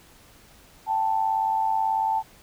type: tone pair together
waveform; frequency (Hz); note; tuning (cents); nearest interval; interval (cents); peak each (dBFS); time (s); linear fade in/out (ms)
sine; 781.7 / 880; G5 / A5; -5 / 0; major second; 205; -27 / -22; 0.86-2.23; 50
effects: pink hiss -53 dBFS RMS until 2.42 s